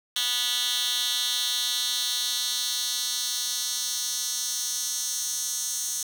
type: tone with high-pass filter sweep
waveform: 10% pulse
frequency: 245.6 Hz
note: B3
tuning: 9 cents flat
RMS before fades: -28 dBFS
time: 0.16-6.03 s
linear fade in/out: 2 ms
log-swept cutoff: 3200 to 6400 Hz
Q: 2.3
effects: 8-bit